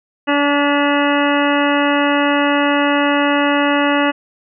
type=harmonic tone with a mistuned harmonic; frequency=287.6 Hz; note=D4; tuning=36 cents flat; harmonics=1 / 2 / 3 / 4 / 5 / 6 / 7 / 9 / 10; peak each=-16 / -19 / -21 / -22 / -23 / -24 / -24 / -26 / -26 dBFS; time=0.27-4.12 s; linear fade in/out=20 ms; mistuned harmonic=7; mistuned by=-22 cents; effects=none